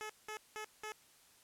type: tone bursts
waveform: 10% pulse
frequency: 429.2 Hz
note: A4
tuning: 43 cents flat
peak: -34 dBFS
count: 4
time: 0.01-0.92 s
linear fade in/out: 0 ms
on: 85 ms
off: 190 ms
effects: white hiss -65 dBFS RMS until 1.43 s + low-pass 12000 Hz 12 dB/octave